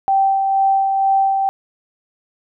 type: tone with tremolo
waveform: sine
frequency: 779 Hz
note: G5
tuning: 11 cents flat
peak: -11 dBFS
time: 0.08-1.49 s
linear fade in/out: 0 ms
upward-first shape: sine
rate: 2.1 Hz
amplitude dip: 35%
effects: none